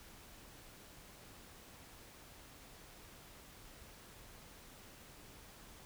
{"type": "silence", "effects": ["pink hiss -57 dBFS RMS until 5.85 s"]}